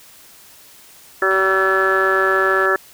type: harmonic tone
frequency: 191 Hz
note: G3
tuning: 45 cents flat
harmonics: 2 / 3 / 4 / 5 / 6 / 7 / 8 / 9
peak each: -19 / -23 / -29 / -30 / -27 / -19 / -28 / -18 dBFS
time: 1.22-2.76 s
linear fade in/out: 2 ms
type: click train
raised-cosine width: 0.3 ms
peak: -20 dBFS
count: 157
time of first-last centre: 1.31-2.655 s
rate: 116 Hz
effects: white hiss -45 dBFS RMS until 2.93 s